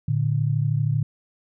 sine tone pair together, 113.95 / 146.83 Hz, A#2 / D3, -39 / 0 cents, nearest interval major third, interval 439 cents, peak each -22 dBFS, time 0.08-1.03 s, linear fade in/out 5 ms, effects none

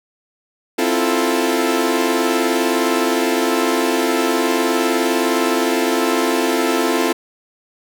sawtooth chord, F major seventh, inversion second, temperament equal, 261.6 / 329.6 / 349.2 / 440 Hz, C4 / E4 / F4 / A4, 0 / 0 / 0 / 0 cents, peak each -17 dBFS, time 0.78-7.13 s, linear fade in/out 10 ms, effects none

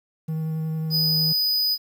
triangle tone with vibrato, 158.6 Hz, D#3, 33 cents sharp, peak -22 dBFS, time 0.28-1.33 s, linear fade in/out 10 ms, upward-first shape triangle, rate 11 Hz, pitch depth 12 cents each way
square tone, 4978 Hz, D#8, in tune, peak -20 dBFS, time 0.9-1.78 s, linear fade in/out 50 ms
effects 9-bit

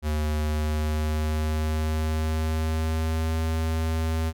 square tone with pitch glide, 76.1 to 80.39 Hz, D#2 to E2, -38 to -43 cents, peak -24 dBFS, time 0.02-4.33 s, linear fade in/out 50 ms, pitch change +95 cents, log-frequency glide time 0.42-3.38 s, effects none

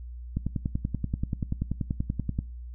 click train, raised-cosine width 5 ms, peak -15 dBFS, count 22, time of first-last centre 0.37-2.389 s, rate 10.4 Hz, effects noise-tail reverb RT60 0.4 s tail -23 dB re dry + added 60 Hz sine -37 dBFS peak until 2.74 s

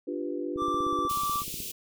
sine chord, G dominant seventh, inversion second, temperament equal, 293.7 / 349.2 / 392 / 493.9 Hz, D4 / F4 / G4 / B4, 0 / 0 / 0 / 0 cents, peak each -34 / -34 / -38 / -38 dBFS, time 0.07-1.08 s, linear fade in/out 10 ms
click train, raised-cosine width 3 ms, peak -29 dBFS, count 18, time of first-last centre 0.56-1.603 s, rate 16.3 Hz
triangle tone with pitch glide, 1174.7 to 1166.6 Hz, D6 to D6, 0 to -12 cents, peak -25 dBFS, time 0.57-1.44 s, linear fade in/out 50 ms, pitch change -12 cents, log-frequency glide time 0.71-0.93 s
white band-stop noise, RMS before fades -37 dBFS, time 1.09-1.72 s, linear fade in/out 10 ms, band 480 to 2500 Hz, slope 48 dB/octave
effects none

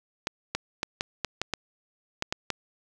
clicks, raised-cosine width 0.2 ms, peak -10 dBFS, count 10, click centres 0.271 / 0.55 / 0.831 / 1.009 / 1.247 / 1.416 / 1.537 / 2.224 / 2.325 / 2.503 s, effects none

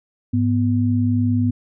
sine tone pair together, 103.7 / 246.5 Hz, G#2 / B3, -2 / -3 cents, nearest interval octave + minor third, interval 1499 cents, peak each -18 dBFS, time 0.33-1.51 s, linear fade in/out 10 ms, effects none

